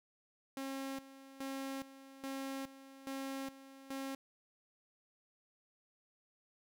sawtooth tone with tremolo, 270 Hz, C#4, 45 cents flat, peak -36 dBFS, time 0.57-4.15 s, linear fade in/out 2 ms, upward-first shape square, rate 1.2 Hz, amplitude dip 80%, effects none

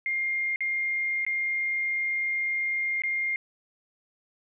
sine tone with dropouts, 2118 Hz, C7, 21 cents sharp, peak -25 dBFS, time 0.06-3.36 s, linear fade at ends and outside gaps 1 ms, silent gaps 0.56-0.606 / 1.25-1.265 / 3.02-3.036 s, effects none

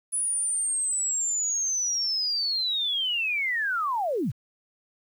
sine linear sweep, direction down, 9956 to 82.41 Hz, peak -24 dBFS, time 0.12-4.32 s, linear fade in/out 20 ms, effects 9-bit

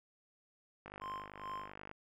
click train, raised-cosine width 0.5 ms, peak -32 dBFS, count 54, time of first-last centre 0.86-1.914 s, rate 50.3 Hz
triangle tone with tremolo, 1046.5 Hz, C6, in tune, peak -38 dBFS, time 1.01-1.75 s, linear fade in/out 10 ms, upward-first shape sine, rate 2.4 Hz, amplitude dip 100%
effects none

